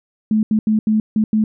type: tone bursts at uneven times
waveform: sine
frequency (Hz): 216.2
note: A3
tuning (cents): -30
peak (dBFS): -12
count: 6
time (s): 0.31-0.43 / 0.51-0.59 / 0.67-0.79 / 0.87-1 / 1.16-1.24 / 1.33-1.44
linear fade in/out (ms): 2
effects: none